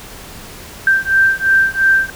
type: beating tone pair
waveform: sine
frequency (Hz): 1568 / 1570.9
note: G6 / G6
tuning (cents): 0 / +3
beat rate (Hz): 2.9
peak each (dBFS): -13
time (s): 0.87-2.1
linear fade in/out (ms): 2
effects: pink hiss -34 dBFS RMS until 2.15 s